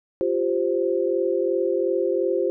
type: chord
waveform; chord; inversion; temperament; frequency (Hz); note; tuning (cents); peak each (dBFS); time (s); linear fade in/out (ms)
sine; F suspended second; none; equal; 349.2 / 392 / 523.3; F4 / G4 / C5; 0 / 0 / 0; -24; 0.21-2.5; 0
effects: none